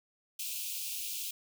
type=high-pass noise; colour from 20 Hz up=white; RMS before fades=-38 dBFS; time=0.39-1.31 s; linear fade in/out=5 ms; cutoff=2400 Hz; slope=96 dB/octave; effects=none